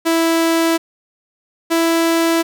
sawtooth tone pair in turn, 329.6 / 331.1 Hz, E4 / E4, 0 / +8 cents, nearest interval unison, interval 8 cents, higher second, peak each -9 dBFS, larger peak neither, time 0.05-0.78 / 1.7-2.43 s, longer neither, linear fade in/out 20 ms, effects none

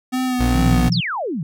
square tone with vibrato, 252.5 Hz, B3, 39 cents sharp, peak -19 dBFS, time 0.12-0.9 s, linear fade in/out 20 ms, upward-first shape sine, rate 2.5 Hz, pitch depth 31 cents each way
30% pulse tone, 59.4 Hz, A#1, 33 cents sharp, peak -14 dBFS, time 0.39-0.9 s, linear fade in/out 20 ms
sine chord, B suspended fourth, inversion none, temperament equal with one note detuned, 123.47 / 164.81 / 180.67 Hz, B2 / E3 / F#3, 0 / 0 / -41 cents, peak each -21 dBFS, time 0.54-1.01 s, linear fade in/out 10 ms
sine exponential sweep, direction down, 5640 to 140 Hz, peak -21 dBFS, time 0.92-1.43 s, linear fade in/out 2 ms
effects none

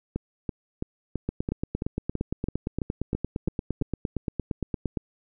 two click trains, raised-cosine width 3 ms, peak -15 / -14 dBFS, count 12 / 33, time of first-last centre 0.16-3.814 / 1.29-4.972 s, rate 3.01 / 8.69 Hz, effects none

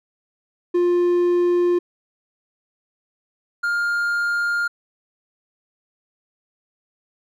triangle tone pair in turn, 351.9 / 1407.6 Hz, F4 / F6, +13 / +13 cents, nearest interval 2 octaves, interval 2400 cents, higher second, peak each -13 / -17 dBFS, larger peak first, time 0.74-1.79 / 3.63-4.68 s, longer neither, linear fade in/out 10 ms, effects none

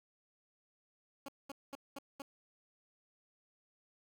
15% pulse tone bursts, 277.2 Hz, C#4, in tune, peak -37 dBFS, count 5, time 1.26-2.22 s, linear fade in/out 2 ms, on 24 ms, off 210 ms, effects none

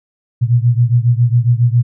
sine beating tone pair, 117.5 / 124.8 Hz, A#2 / B2, +14 / +19 cents, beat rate 7.3 Hz, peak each -11 / -13 dBFS, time 0.41-1.83 s, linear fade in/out 20 ms, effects none

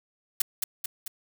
blue noise with echo, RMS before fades -23 dBFS, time 0.4-0.42 s, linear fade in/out 5 ms, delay 220 ms, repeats 3, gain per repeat -4 dB, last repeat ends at 1.08 s, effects none

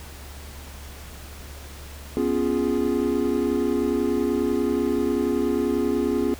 triangle chord, C# dominant seventh, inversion third, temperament equal, 246.9 / 277.2 / 349.2 / 415.3 Hz, B3 / C#4 / E#4 / G#4, 0 / 0 / 0 / 0 cents, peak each -24 dBFS, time 2.17-6.34 s, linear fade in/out 0 ms, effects added 71 Hz sine -39 dBFS peak until 6.39 s + pink hiss -43 dBFS RMS until 6.39 s

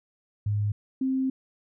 sine tone pair in turn, 103.83 / 263.3 Hz, G#2 / C4, 0 / +11 cents, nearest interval octave + major third, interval 1611 cents, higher second, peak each -23 dBFS, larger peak neither, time 0.46-0.72 / 1.01-1.3 s, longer second, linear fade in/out 5 ms, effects none

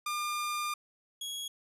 sawtooth tone pair in turn, 1203 / 3325 Hz, D6 / G#7, +41 / +1 cents, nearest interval octave + tritone, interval 1760 cents, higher second, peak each -28 / -33 dBFS, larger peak first, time 0.06-0.74 / 1.21-1.48 s, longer first, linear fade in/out 5 ms, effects resampled to 32000 Hz

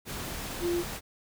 sine tone in noise, 346.8 Hz, F4, 12 cents flat, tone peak -26 dBFS, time 0.6-0.84 s, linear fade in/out 50 ms, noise pink, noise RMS -37 dBFS, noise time 0.05-1.01 s, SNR +8 dB, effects none

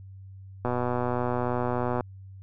click train, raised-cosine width 1 ms, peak -14 dBFS, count 168, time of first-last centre 0.65-2.008 s, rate 123 Hz, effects added 96 Hz sine -42 dBFS peak until 2.42 s

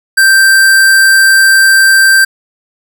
square tone, 1568 Hz, G6, in tune, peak -4 dBFS, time 0.17-2.25 s, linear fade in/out 10 ms, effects none

